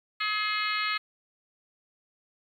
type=harmonic tone with a mistuned harmonic; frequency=423.6 Hz; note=G#4; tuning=34 cents sharp; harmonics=3 / 4 / 5 / 6 / 7 / 8 / 9 / 10; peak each=-31 / -36 / -32 / -35 / -39 / -40 / -40 / -36 dBFS; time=0.2-0.98 s; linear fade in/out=10 ms; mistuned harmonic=8; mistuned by=-29 cents; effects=10-bit